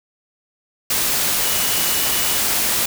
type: tone in noise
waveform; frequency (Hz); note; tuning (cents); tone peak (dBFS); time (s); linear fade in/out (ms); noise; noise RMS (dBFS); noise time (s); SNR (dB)
sine; 2932; F#7; -16; -30; 1.43-2.37; 5; white; -19; 0.9-2.86; -14
effects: none